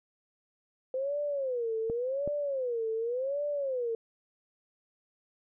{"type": "tone with vibrato", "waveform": "sine", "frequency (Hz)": 510, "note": "C5", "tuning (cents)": -44, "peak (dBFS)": -29, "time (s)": [0.94, 3.95], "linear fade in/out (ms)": 2, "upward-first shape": "sine", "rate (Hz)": 0.89, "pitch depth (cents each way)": 240}
{"type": "clicks", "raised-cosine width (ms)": 2, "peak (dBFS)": -23, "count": 2, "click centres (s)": [1.899, 2.276]}
{"effects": []}